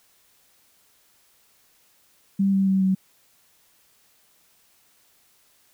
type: tone with pitch steps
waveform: sine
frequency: 196 / 193.75 / 191.52 / 189.32 Hz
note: G3 / G3 / G3 / F#3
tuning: 0 / -20 / -40 / +40 cents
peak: -17 dBFS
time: 2.39-2.95 s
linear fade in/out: 10 ms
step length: 140 ms
effects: white hiss -61 dBFS RMS until 5.73 s